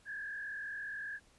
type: tone with frequency modulation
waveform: sine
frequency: 1661.2 Hz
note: G#6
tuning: in tune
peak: -39 dBFS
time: 0.05-1.2 s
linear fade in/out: 50 ms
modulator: 42.6 Hz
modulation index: 1.5
effects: pink hiss -66 dBFS RMS until 1.38 s + resampled to 24000 Hz